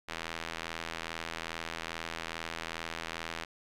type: tone with band-pass filter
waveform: sawtooth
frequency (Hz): 82.4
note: E2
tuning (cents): 0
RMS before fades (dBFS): -40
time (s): 0.08-3.45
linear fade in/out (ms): 10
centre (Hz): 2400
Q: 0.81
effects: none